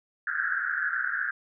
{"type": "band-pass noise", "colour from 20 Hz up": "white", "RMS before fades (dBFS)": -29, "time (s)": [0.27, 1.31], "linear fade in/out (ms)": 5, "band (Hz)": [1400, 1700], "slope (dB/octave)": 96, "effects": []}